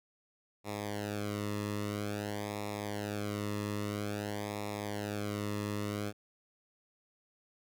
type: tone with flanger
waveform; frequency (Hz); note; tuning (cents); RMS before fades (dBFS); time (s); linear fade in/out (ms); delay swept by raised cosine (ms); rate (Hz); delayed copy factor
sawtooth; 103.5; G#2; -5; -37; 0.64-6.13; 50; 0.65 to 1.32; 0.5; -0.95
effects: none